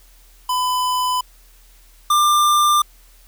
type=tone pair in turn; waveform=square; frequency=1004 / 1191.8 Hz; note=B5 / D6; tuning=+28 / +25 cents; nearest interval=minor third; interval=297 cents; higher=second; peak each=-18 / -13 dBFS; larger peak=second; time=0.49-1.21 / 2.1-2.82 s; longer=neither; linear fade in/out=5 ms; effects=added 40 Hz sine -47 dBFS peak until 3.27 s + white hiss -53 dBFS RMS until 3.27 s